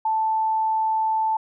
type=tone; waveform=sine; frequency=880 Hz; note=A5; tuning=in tune; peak=-19 dBFS; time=0.05-1.37 s; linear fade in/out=5 ms; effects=none